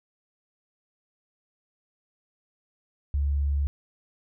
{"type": "tone", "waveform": "sine", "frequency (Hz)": 71, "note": "C#2", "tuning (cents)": 42, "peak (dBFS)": -22, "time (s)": [3.14, 3.67], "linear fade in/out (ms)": 0, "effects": []}